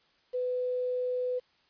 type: tone with quantisation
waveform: sine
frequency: 500 Hz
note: B4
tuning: 21 cents sharp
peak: -28 dBFS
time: 0.33-1.4 s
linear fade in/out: 20 ms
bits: 9
effects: white hiss -67 dBFS RMS until 1.69 s + resampled to 11025 Hz